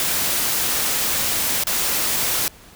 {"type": "noise with dropouts", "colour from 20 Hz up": "white", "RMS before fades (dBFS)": -21, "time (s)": [0, 2.48], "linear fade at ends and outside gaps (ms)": 1, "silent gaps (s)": [1.637, 1.669], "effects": ["pink hiss -46 dBFS RMS until 2.75 s"]}